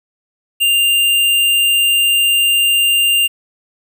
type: tone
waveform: square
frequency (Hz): 2794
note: F7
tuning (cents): 0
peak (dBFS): -11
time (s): 0.6-3.28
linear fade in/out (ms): 20
effects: 8-bit